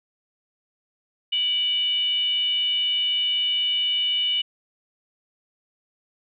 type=tone with frequency modulation; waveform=sine; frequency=2952 Hz; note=F#7; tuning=5 cents flat; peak=-20 dBFS; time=1.32-4.42 s; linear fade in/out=10 ms; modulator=643 Hz; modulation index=0.33; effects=none